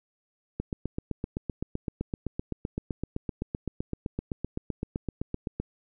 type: click train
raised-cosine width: 3 ms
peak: -17 dBFS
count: 40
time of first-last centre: 0.6-5.6 s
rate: 7.8 Hz
effects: none